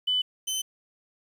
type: tone pair in turn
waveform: sine / 20% pulse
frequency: 3000 / 3058 Hz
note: F#7 / G7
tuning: +23 / -44 cents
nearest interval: unison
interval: 33 cents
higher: second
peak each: -22 dBFS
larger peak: neither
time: 0.07-0.22 / 0.47-0.62 s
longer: neither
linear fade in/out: 10 ms
effects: 9-bit